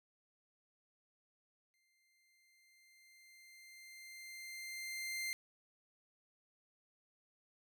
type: tone with exponential growth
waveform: sawtooth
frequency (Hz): 2093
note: C7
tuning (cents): 0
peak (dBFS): -34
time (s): 1.74-5.33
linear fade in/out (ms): 0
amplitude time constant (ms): 780
effects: none